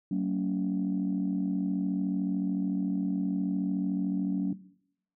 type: tone cluster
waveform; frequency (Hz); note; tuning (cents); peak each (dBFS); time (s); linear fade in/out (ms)
sine; 188.2 / 227.6 / 281.7; F#3 / A#3 / C#4; +30 / -41 / +28; -28 / -33 / -30; 0.11-4.53; 5
effects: noise-tail reverb RT60 0.7 s tail -18 dB re dry + tanh soft clip ceiling -20 dBFS